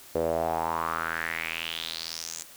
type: tone with band-pass filter sweep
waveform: sawtooth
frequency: 82.1 Hz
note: E2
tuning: 6 cents flat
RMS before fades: -31 dBFS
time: 0.15-2.43 s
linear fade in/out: 0 ms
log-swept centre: 490 to 7300 Hz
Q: 4.7
effects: white hiss -49 dBFS RMS until 2.56 s